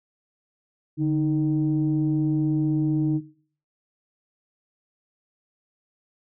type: tone pair together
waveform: sine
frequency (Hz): 146.83 / 311.1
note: D3 / D#4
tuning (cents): 0 / 0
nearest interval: octave + minor second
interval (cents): 1300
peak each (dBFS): -22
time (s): 0.97-3.21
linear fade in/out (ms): 50
effects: noise-tail reverb RT60 0.5 s tail -18 dB re dry + tanh soft clip ceiling -14 dBFS